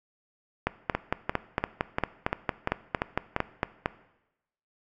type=two click trains; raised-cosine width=0.5 ms; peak=-10 / -9 dBFS; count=8 / 15; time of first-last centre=0.95-3.364 / 0.67-3.859 s; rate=2.9 / 4.39 Hz; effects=noise-tail reverb RT60 0.9 s tail -17 dB re dry